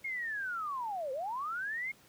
sine linear two-way sweep, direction down then up, 2177 to 502 to 2177 Hz, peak -34 dBFS, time 0.04-1.92 s, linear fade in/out 10 ms, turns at 1.12 s, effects pink hiss -61 dBFS RMS until 2.08 s + high-pass 100 Hz 12 dB/octave

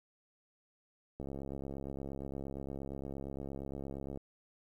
click train, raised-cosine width 2 ms, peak -29 dBFS, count 205, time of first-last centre 1.2-4.174 s, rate 68.6 Hz, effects 11-bit

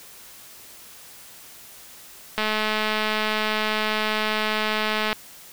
click train, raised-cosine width 0.3 ms, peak -8 dBFS, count 592, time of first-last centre 2.38-5.129 s, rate 215 Hz, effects white hiss -45 dBFS RMS until 5.52 s

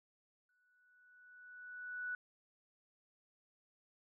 sine tone with exponential growth, 1479 Hz, F#6, 1 cent flat, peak -37 dBFS, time 0.49-2.15 s, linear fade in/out 2 ms, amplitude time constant 360 ms, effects none

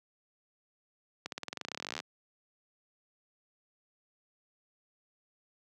accelerating click train, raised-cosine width 0.2 ms, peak -19 dBFS, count 26, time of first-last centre 1.26-2.001 s, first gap 62 ms, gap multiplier 0.93, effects high-pass 150 Hz 12 dB/octave

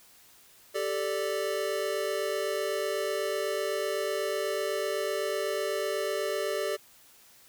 square chord, G suspended second, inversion none, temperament equal, 392 / 440 / 587.3 Hz, G4 / A4 / D5, 0 / 0 / 0 cents, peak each -34 / -34 / -33 dBFS, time 0.74-6.77 s, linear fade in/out 20 ms, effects white hiss -57 dBFS RMS until 7.48 s

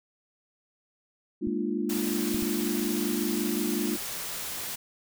sine chord, Bb dominant seventh, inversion third, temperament equal with one note detuned, 207.7 / 233.1 / 299.3 / 349.2 Hz, Ab3 / Bb3 / D4 / F4, 0 / 0 / +33 / 0 cents, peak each -32 dBFS, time 1.41-3.97 s, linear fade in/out 20 ms
clicks, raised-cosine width 5 ms, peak -26 dBFS, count 3, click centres 1.472 / 2.346 / 2.425 s
white noise, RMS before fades -35 dBFS, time 1.89-4.76 s, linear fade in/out 10 ms
effects none

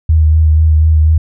sine tone with vibrato, 78.4 Hz, D#2, 14 cents sharp, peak -5 dBFS, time 0.09-1.18 s, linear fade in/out 5 ms, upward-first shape sine, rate 4.1 Hz, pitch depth 25 cents each way, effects none

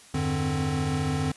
square tone cluster, 85.1 / 100 / 149.1 / 261.5 Hz, F2 / G2 / D3 / C4, -44 / +35 / +27 / -1 cents, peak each -34 / -35 / -28 / -31 dBFS, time 0.14-1.32 s, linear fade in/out 5 ms, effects white hiss -51 dBFS RMS until 1.36 s + resampled to 24000 Hz

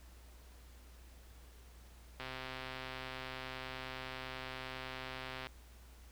click train, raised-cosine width 0.3 ms, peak -27 dBFS, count 426, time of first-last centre 2.2-5.469 s, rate 130 Hz, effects added 60 Hz sine -55 dBFS peak until 6.11 s + pink hiss -63 dBFS RMS until 6.11 s

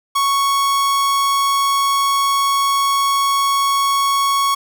45% pulse tone, 1108.7 Hz, C#6, in tune, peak -14 dBFS, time 0.15-4.55 s, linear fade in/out 10 ms, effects none

